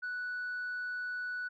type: tone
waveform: sine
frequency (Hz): 1480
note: F#6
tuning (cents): 0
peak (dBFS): -33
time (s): 0.02-1.49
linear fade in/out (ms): 20
effects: tanh soft clip ceiling -33 dBFS